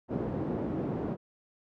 pink band-pass noise, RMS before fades -33 dBFS, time 0.08-1.17 s, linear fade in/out 50 ms, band 160 to 450 Hz, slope 12 dB/octave, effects none

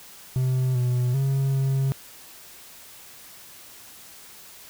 triangle tone with pitch steps, 128.8 / 124.1 / 135.9 / 135 Hz, C3 / B2 / C#3 / C#3, -27 / +9 / -34 / -45 cents, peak -18 dBFS, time 0.36-1.92 s, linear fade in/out 0 ms, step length 390 ms, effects white hiss -46 dBFS RMS until 4.69 s

